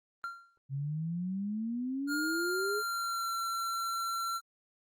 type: tone with exponential decay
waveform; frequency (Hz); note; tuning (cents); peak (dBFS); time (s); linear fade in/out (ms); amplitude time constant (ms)
triangle; 1380; F6; -21; -31; 0.24-0.58; 0; 72
type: exponential sweep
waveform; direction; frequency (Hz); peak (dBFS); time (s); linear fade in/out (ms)
sine; up; 133.7 to 430; -32; 0.69-2.83; 50
type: tone with pitch glide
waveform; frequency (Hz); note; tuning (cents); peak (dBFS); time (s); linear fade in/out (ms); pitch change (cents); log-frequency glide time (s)
square; 1415 to 1357.4; F6 to F6; +22 to -50; -33; 2.07-4.41; 50; -72; 2.26-3.35
effects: Opus 32 kbps